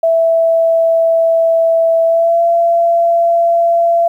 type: tone with pitch glide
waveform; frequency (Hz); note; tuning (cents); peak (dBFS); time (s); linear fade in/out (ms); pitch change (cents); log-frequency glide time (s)
sine; 659.3 to 679; E5 to F5; 0 to -49; -8; 0.03-4.08; 5; +51; 2.05-2.43
effects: 8-bit